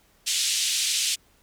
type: band-pass noise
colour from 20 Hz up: pink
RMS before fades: -25 dBFS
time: 0.26-1.16 s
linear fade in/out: 20 ms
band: 2900 to 9400 Hz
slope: 24 dB/octave
effects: pink hiss -61 dBFS RMS until 1.42 s